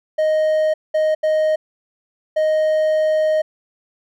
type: tone bursts at uneven times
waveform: triangle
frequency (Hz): 622.3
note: D#5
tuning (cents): 0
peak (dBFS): -12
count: 4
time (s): 0.18-0.74 / 0.94-1.15 / 1.23-1.56 / 2.36-3.42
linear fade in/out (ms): 10
effects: none